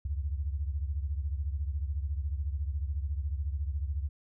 sine beating tone pair, 69.3 / 83.3 Hz, C#2 / E2, 0 / +19 cents, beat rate 14 Hz, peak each -31 / -36 dBFS, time 0.05-4.09 s, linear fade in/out 5 ms, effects none

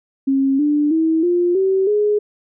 sine tone with pitch steps, 270.8 / 295.3 / 322 / 351.2 / 383 / 417.6 Hz, C#4 / D4 / E4 / F4 / G4 / G#4, -40 / +10 / -41 / +10 / -40 / +10 cents, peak -13 dBFS, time 0.27-2.19 s, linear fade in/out 10 ms, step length 320 ms, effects none

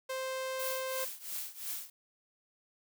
sawtooth tone, 523.3 Hz, C5, in tune, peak -31 dBFS, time 0.09-1.05 s, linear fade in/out 10 ms
blue noise with tremolo, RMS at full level -37 dBFS, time 0.59-1.9 s, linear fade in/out 5 ms, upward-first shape triangle, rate 2.9 Hz, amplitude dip 90%
effects none

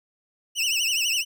25% pulse tone with vibrato, 2791 Hz, F7, 2 cents flat, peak -18 dBFS, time 0.55-1.25 s, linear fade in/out 50 ms, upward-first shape triangle, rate 12 Hz, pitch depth 160 cents each way, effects none

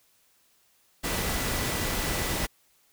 sine tone in noise, 1975.5 Hz, B6, in tune, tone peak -40 dBFS, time 1.03-2.47 s, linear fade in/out 20 ms, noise pink, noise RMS -29 dBFS, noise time 1.03-2.47 s, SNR -14 dB, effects white hiss -65 dBFS RMS until 2.92 s

